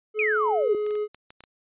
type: tone with pitch glide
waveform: triangle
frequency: 428.6 to 420.8 Hz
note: A4 to G#4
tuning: -45 to +23 cents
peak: -22 dBFS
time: 0.14-1.08 s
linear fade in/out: 50 ms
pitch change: -32 cents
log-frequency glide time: 0.58-0.72 s
type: exponential sweep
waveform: sine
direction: down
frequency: 2552 to 370 Hz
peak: -22 dBFS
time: 0.19-0.75 s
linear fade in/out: 2 ms
type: clicks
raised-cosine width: 0.2 ms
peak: -28 dBFS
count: 7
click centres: 0.865 / 0.908 / 0.954 / 1.146 / 1.305 / 1.406 / 1.438 s
effects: resampled to 8000 Hz